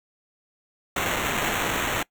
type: noise with sample-and-hold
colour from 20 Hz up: blue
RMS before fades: -26 dBFS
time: 0.96-2.03 s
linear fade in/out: 5 ms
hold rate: 4900 Hz
effects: noise-tail reverb RT60 0.1 s tail -22 dB re dry